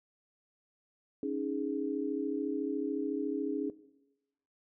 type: chord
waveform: sine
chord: C# suspended second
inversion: none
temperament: equal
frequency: 277.2 / 311.1 / 415.3 Hz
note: C#4 / D#4 / G#4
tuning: 0 / 0 / 0 cents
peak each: -35 / -37 / -36 dBFS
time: 1.23-3.7 s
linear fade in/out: 2 ms
effects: noise-tail reverb RT60 1.0 s tail -18 dB re dry